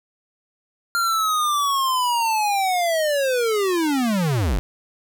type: linear sweep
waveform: square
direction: down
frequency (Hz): 1396.9 to 36.71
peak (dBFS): -19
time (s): 0.95-4.59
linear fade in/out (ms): 0
effects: none